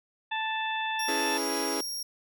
harmonic tone, 880 Hz, A5, in tune, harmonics 1 / 2 / 3 / 4, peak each -31 / -34 / -36 / -37 dBFS, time 0.31-1.38 s, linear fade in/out 10 ms
sawtooth tone, 5588 Hz, F8, in tune, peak -30 dBFS, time 0.99-2.03 s, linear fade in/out 5 ms
sawtooth chord, C# minor seventh, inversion none, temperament equal, 277.2 / 329.6 / 415.3 / 493.9 Hz, C#4 / E4 / G#4 / B4, 0 / 0 / 0 / 0 cents, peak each -31 / -31 / -30 / -35 dBFS, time 1.08-1.81 s, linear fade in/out 5 ms
effects none

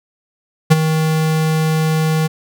square tone with ADSR envelope, 157.9 Hz, D#3, 26 cents sharp, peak -4 dBFS, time 0.7-2.28 s, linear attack 18 ms, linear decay 26 ms, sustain -10 dB, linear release 19 ms, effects none

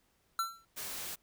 square tone with exponential decay, 1349 Hz, E6, 40 cents sharp, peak -28 dBFS, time 0.39-0.65 s, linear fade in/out 2 ms, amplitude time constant 56 ms
white noise, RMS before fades -41 dBFS, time 0.76-1.16 s, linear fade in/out 20 ms
effects pink hiss -73 dBFS RMS until 1.22 s

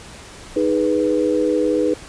sine chord, G# minor, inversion second, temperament equal, 311.1 / 415.3 / 493.9 Hz, D#4 / G#4 / B4, 0 / 0 / 0 cents, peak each -19 / -21 / -19 dBFS, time 0.56-1.94 s, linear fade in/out 5 ms, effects pink hiss -39 dBFS RMS until 2.08 s + resampled to 22050 Hz

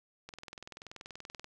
click train, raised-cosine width 0.2 ms, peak -28 dBFS, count 25, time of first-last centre 0.29-1.444 s, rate 20.8 Hz, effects none

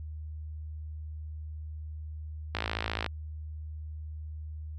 click train, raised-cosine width 0.3 ms, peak -14 dBFS, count 29, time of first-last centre 2.55-3.063 s, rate 54.6 Hz, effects added 77 Hz sine -37 dBFS peak until 4.78 s

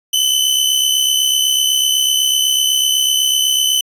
sawtooth tone pair together, 2988 / 3056 Hz, F#7 / G7, +16 / -45 cents, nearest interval unison, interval 39 cents, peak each -12 dBFS, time 0.13-3.81 s, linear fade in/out 5 ms, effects resampled to 32000 Hz

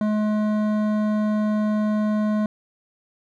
sine tone with hard clipping, 212.4 Hz, G#3, 39 cents sharp, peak -21 dBFS, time 0.01-2.46 s, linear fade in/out 2 ms, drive 12 dB, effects none

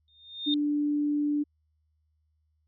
sine tone with exponential growth, 3650 Hz, A#7, 37 cents flat, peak -24 dBFS, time 0.08-0.54 s, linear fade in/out 1 ms, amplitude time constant 100 ms
sine tone, 293.7 Hz, D4, in tune, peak -24 dBFS, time 0.46-1.44 s, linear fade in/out 20 ms
effects added 77 Hz sine -69 dBFS peak until 2.67 s

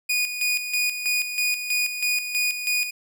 sawtooth tone with tremolo, 2464 Hz, D#7, 17 cents flat, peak -17 dBFS, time 0.09-2.91 s, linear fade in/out 10 ms, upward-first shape square, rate 3.1 Hz, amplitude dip 60%, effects none

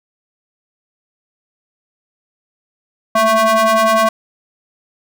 square ring-modulated tone, 220 Hz, A3, in tune, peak -8 dBFS, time 3.15-4.09 s, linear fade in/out 5 ms, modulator 885 Hz, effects none

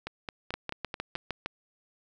two click trains, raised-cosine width 0.3 ms, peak -16 / -19 dBFS, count 7 / 6, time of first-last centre 0.54-1.46 / 0.07-1.159 s, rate 6.52 / 4.59 Hz, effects none

